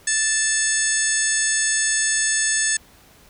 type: harmonic tone with a mistuned harmonic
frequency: 880 Hz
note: A5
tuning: in tune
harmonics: 2 / 3 / 4 / 5 / 6 / 7 / 8 / 9 / 10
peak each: -23 / -35 / -33 / -33 / -31 / -25 / -35 / -23 / -26 dBFS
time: 0.07-2.77 s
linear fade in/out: 5 ms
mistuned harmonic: 7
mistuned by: +92 cents
effects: pink hiss -51 dBFS RMS until 3.29 s